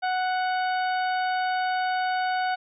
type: harmonic tone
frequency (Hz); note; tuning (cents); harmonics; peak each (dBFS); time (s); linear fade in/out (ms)
740; F#5; 0; 1 / 2 / 3 / 4 / 5 / 6; -24 / -30 / -39 / -41 / -44 / -42; 0.02-2.56; 20
effects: none